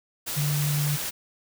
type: tone in noise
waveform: sine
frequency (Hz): 146.83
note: D3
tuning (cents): 0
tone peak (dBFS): -23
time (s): 0.36-0.97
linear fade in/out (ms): 20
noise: white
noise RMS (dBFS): -31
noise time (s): 0.26-1.11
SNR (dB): +5
effects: none